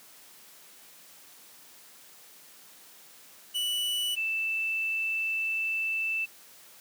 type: tone pair in turn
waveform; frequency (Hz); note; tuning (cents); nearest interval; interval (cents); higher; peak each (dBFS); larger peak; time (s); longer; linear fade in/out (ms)
45% pulse / sine; 2960 / 2649; F#7 / E7; 0 / +8; major second; 192; first; -27; neither; 3.54-4.16 / 4.16-6.26; second; 20
effects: white hiss -53 dBFS RMS until 6.8 s + high-pass 150 Hz 12 dB/octave